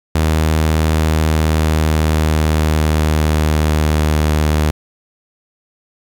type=tone with pitch glide; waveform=sawtooth; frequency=78.6 to 76.41 Hz; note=D#2 to D#2; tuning=+18 to -31 cents; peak=-8 dBFS; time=0.15-4.71 s; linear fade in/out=5 ms; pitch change=-49 cents; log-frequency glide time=1.17-4.42 s; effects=7-bit